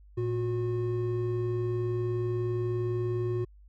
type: tone pair together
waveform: triangle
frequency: 113.93 / 361.7 Hz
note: A#2 / F#4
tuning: -39 / -39 cents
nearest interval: octave + minor sixth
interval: 2000 cents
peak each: -28 dBFS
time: 0.17-3.45 s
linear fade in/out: 10 ms
effects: added 50 Hz sine -51 dBFS peak until 3.68 s